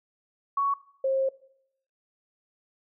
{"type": "tone pair in turn", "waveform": "sine", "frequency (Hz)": [1116, 534.3], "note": ["C#6", "C5"], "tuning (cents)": [11, 36], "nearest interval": "octave + minor second", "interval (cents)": 1275, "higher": "first", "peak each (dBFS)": -22, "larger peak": "neither", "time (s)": [[0.57, 0.74], [1.04, 1.29]], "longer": "second", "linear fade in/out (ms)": 5, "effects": ["noise-tail reverb RT60 0.7 s tail -19 dB re dry"]}